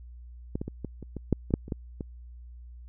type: clicks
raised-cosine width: 3 ms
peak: -17 / -19 / -21 / -20 / -27 / -22 / -9 / -22 / -8 / -28 / -17 / -21 dBFS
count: 12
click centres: 0.555 / 0.615 / 0.68 / 0.847 / 1.027 / 1.167 / 1.327 / 1.507 / 1.539 / 1.681 / 1.722 / 2.008 s
effects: added 60 Hz sine -43 dBFS peak until 2.88 s